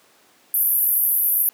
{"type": "band-pass noise", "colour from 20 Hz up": "white", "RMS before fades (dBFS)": -19, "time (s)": [0.54, 1.49], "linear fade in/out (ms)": 0, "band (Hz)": [11000, 14000], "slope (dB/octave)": 96, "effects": ["pink hiss -55 dBFS RMS until 1.53 s", "high-pass 300 Hz 12 dB/octave"]}